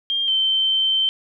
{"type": "tone pair in turn", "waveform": "sine", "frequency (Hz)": [3200, 3105], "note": ["G7", "G7"], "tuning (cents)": [35, -17], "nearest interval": "minor second", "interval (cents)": 52, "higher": "first", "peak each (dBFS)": [-19, -16], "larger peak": "second", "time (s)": [[0.1, 0.28], [0.28, 1.09]], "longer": "second", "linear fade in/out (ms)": 0, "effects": []}